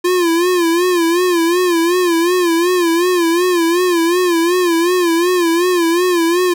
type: tone with vibrato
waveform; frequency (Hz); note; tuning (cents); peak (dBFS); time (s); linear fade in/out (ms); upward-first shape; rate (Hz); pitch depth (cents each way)
square; 347.4; F4; -9; -12; 0.04-6.54; 10; sine; 2.7; 91
effects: none